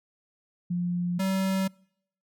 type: tone pair in turn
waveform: sine / square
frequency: 176 / 191.2 Hz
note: F3 / G3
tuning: +14 / -43 cents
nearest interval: minor second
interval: 143 cents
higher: second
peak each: -25 dBFS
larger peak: neither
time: 0.7-1.19 / 1.19-1.68 s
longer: neither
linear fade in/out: 10 ms
effects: noise-tail reverb RT60 0.7 s tail -26 dB re dry